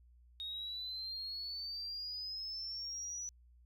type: exponential sweep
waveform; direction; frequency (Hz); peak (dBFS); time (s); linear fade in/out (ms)
sine; up; 3729 to 5940; -39; 0.4-3.29; 0
effects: tanh soft clip ceiling -35 dBFS + added 60 Hz sine -60 dBFS peak until 3.65 s